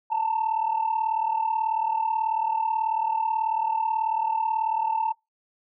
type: tone pair together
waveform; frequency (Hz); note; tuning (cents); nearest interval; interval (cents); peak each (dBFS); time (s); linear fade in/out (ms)
sine; 880 / 918.3; A5 / A#5; 0 / -26; minor second; 74; -23 / -26; 0.1-5.13; 20
effects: noise-tail reverb RT60 0.2 s tail -25 dB re dry + tanh soft clip ceiling -17 dBFS